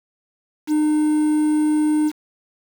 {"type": "tone with quantisation", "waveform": "triangle", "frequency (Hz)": 304.2, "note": "D#4", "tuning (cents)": -39, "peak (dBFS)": -13, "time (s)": [0.67, 2.12], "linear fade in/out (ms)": 50, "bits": 6, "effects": []}